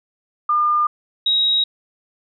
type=tone pair in turn; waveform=sine; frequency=1206 / 3808 Hz; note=D6 / A#7; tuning=+46 / +36 cents; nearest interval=octave + minor sixth; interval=1990 cents; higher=second; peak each=-14 dBFS; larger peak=neither; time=0.49-0.87 / 1.26-1.64 s; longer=neither; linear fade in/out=5 ms; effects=none